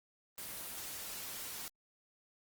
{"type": "noise", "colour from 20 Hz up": "white", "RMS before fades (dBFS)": -44, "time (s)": [0.38, 1.68], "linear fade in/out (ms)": 0, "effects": ["Opus 24 kbps"]}